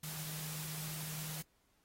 sine tone in noise, 155.56 Hz, D#3, in tune, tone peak -44 dBFS, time 0.03-1.42 s, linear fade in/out 5 ms, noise white, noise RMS -45 dBFS, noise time 0.03-1.42 s, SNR -2 dB, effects pink hiss -75 dBFS RMS until 1.84 s + AAC 48 kbps

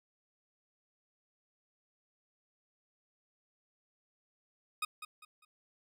20% pulse tone with echo, 1245 Hz, D#6, 1 cent sharp, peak -27 dBFS, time 4.82-4.85 s, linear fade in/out 5 ms, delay 200 ms, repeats 3, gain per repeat -10 dB, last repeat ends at 5.45 s, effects none

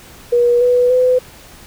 sine tone with pitch steps, 480.9 / 492.7 / 504.8 Hz, B4 / B4 / B4, -46 / -4 / +38 cents, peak -9 dBFS, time 0.32-1.19 s, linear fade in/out 10 ms, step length 290 ms, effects pink hiss -40 dBFS RMS until 1.66 s

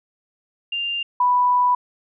sine tone pair in turn, 2794 / 987.8 Hz, F7 / B5, 0 / 0 cents, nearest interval octave + tritone, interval 1800 cents, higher first, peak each -22 / -14 dBFS, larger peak second, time 0.72-1.03 / 1.2-1.75 s, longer second, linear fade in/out 5 ms, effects none

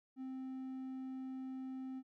triangle tone, 261.6 Hz, C4, in tune, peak -40 dBFS, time 0.16-2.03 s, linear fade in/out 50 ms, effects none

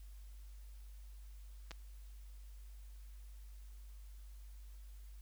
clicks, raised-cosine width 0.2 ms, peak -30 dBFS, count 2, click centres 1.709 / 1.715 s, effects added 50 Hz sine -50 dBFS peak until 5.21 s + white hiss -69 dBFS RMS until 5.21 s

